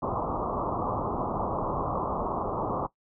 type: low-pass noise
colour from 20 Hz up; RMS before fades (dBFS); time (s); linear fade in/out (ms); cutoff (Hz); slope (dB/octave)
white; -30; 0.02-2.87; 10; 1200; 96
effects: noise-tail reverb RT60 0.1 s tail -18 dB re dry